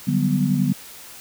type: chord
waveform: sine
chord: G major seventh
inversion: second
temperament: equal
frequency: 146.83 / 185 / 196 / 246.9 Hz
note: D3 / F#3 / G3 / B3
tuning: 0 / 0 / 0 / 0 cents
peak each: -22 / -23 / -23 / -22 dBFS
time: 0.07-0.73 s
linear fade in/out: 10 ms
effects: white hiss -41 dBFS RMS until 1.2 s